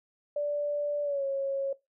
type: tone with pitch glide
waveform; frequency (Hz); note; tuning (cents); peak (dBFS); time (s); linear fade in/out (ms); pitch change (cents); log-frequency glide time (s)
sine; 584 to 548; D5 to C#5; -10 to -20; -27; 0.36-1.73; 5; -110; 1.03-1.24
effects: noise-tail reverb RT60 0.2 s tail -20 dB re dry